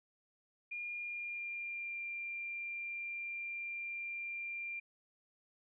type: tone with pitch glide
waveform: sine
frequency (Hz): 2417 to 2381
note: D7 to D7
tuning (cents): +49 to +23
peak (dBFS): -39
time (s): 0.71-4.8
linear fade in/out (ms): 10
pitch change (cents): -26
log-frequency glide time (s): 0.97-2
effects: none